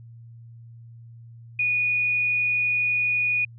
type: tone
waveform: sine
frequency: 2462 Hz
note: D#7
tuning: 19 cents flat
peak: -20 dBFS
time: 1.59-3.45 s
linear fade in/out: 5 ms
effects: added 116 Hz sine -42 dBFS peak until 3.58 s